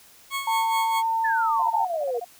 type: tone with tremolo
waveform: 20% pulse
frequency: 1100 Hz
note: C#6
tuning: 14 cents flat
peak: -20 dBFS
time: 0.3-1.03 s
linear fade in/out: 50 ms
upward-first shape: sine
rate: 4.7 Hz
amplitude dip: 65%
type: tone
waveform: sine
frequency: 903 Hz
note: A5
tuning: 45 cents sharp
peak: -21 dBFS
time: 0.47-1.85 s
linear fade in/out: 5 ms
type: exponential sweep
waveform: sine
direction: down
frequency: 1791 to 455 Hz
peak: -24 dBFS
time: 1.24-2.2 s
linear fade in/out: 10 ms
type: tone bursts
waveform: sine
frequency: 711 Hz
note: F5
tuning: 31 cents sharp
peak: -30 dBFS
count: 10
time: 1.59-2.246 s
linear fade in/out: 5 ms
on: 35 ms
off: 34 ms
effects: white hiss -52 dBFS RMS until 2.39 s